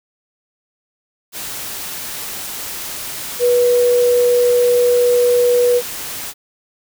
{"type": "tone in noise", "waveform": "sine", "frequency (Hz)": 487.3, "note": "B4", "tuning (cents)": -23, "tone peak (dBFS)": -10, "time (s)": [3.39, 5.82], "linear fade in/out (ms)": 50, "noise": "white", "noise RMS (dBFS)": -27, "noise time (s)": [1.32, 6.34], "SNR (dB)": 14, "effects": []}